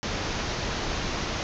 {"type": "low-pass noise", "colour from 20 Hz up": "pink", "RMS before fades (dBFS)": -30, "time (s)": [0.03, 1.43], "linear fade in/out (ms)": 0, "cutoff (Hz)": 6600, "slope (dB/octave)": 96, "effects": []}